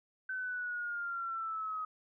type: linear sweep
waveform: sine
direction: down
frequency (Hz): 1531 to 1258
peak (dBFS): -35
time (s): 0.29-1.85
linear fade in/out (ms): 5
effects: none